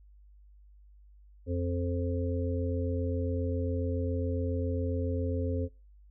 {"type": "harmonic tone", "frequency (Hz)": 87.31, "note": "F2", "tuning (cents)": 0, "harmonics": [1, 3, 5, 6], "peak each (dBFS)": [-30, -35, -37, -38], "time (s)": [1.46, 5.69], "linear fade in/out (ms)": 50, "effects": ["noise-tail reverb RT60 0.3 s tail -24 dB re dry", "added 50 Hz sine -53 dBFS peak until 6.1 s"]}